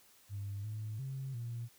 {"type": "tone with pitch steps", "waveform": "sine", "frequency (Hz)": [100.4, 107.8, 134, 118], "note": ["G2", "A2", "C3", "A#2"], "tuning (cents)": [42, -35, 42, 22], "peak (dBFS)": -37, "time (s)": [0.29, 1.69], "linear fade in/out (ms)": 50, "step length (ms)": 350, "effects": ["tanh soft clip ceiling -33 dBFS", "white hiss -64 dBFS RMS until 1.78 s"]}